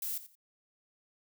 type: noise with echo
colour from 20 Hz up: violet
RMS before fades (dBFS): -36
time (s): 0.02-0.18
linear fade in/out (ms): 5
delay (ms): 87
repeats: 2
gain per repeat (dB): -14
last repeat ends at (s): 0.354
effects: none